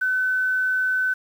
sine tone with quantisation, 1514 Hz, F#6, 39 cents sharp, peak -19 dBFS, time 0.01-1.14 s, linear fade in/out 10 ms, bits 8, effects none

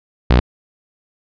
sawtooth tone, 61.4 Hz, B1, 9 cents flat, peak -5 dBFS, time 0.3-0.4 s, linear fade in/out 5 ms, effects resampled to 11025 Hz

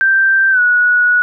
sine tone with pitch glide, 1568 to 1463 Hz, G6 to F#6, 0 to -20 cents, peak -8 dBFS, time 0.01-1.22 s, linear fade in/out 0 ms, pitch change -120 cents, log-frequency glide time 0.51-0.6 s, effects none

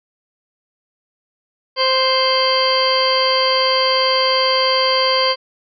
harmonic tone with a mistuned harmonic, 523.3 Hz, C5, in tune, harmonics 1 / 2 / 3 / 4 / 5 / 6 / 8 / 9, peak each -18 / -19 / -29 / -24 / -30 / -22 / -28 / -19 dBFS, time 1.76-5.36 s, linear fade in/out 50 ms, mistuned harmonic 8, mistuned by +19 cents, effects none

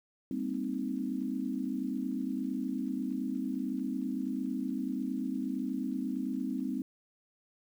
sine chord, C minor seventh, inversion second, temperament equal with one note detuned, 200 / 233.1 / 261.6 / 311.1 Hz, G3 / Bb3 / C4 / Eb4, +35 / 0 / 0 / 0 cents, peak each -38 / -39 / -34 / -39 dBFS, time 0.31-6.82 s, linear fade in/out 2 ms, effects 10-bit

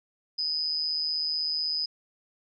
sine tone with amplitude modulation, 5000 Hz, D#8, 8 cents sharp, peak -23 dBFS, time 0.38-1.86 s, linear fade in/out 10 ms, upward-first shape sine, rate 156 Hz, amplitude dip 70%, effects none

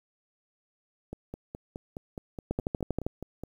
two click trains, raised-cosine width 2 ms, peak -24 / -15 dBFS, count 12 / 8, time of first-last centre 1.13-3.436 / 2.51-3.066 s, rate 4.77 / 12.6 Hz, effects 9-bit

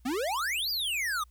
square exponential two-way sweep, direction up then down, 233.1 to 4990 to 1168 Hz, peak -29 dBFS, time 0.05-1.24 s, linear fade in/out 10 ms, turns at 0.7 s, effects added 60 Hz sine -54 dBFS peak until 1.3 s + white hiss -72 dBFS RMS until 1.3 s

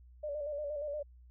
sine tone with vibrato, 587.3 Hz, D5, in tune, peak -35 dBFS, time 0.23-1.03 s, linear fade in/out 10 ms, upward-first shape square, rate 8.5 Hz, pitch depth 46 cents each way, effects added 61 Hz sine -54 dBFS peak until 1.3 s

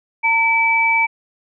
sine tone pair together, 907.9 / 2305 Hz, A#5 / D7, -46 / -33 cents, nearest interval octave + major third, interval 1613 cents, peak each -18 / -14 dBFS, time 0.23-1.07 s, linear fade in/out 20 ms, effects none

